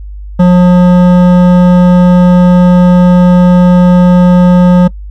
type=tone with hard clipping; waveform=triangle; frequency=179.1 Hz; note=F3; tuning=44 cents sharp; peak=-3 dBFS; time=0.39-4.88 s; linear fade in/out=10 ms; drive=16 dB; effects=noise-tail reverb RT60 0.1 s tail -23 dB re dry + added 50 Hz sine -21 dBFS peak until 5.1 s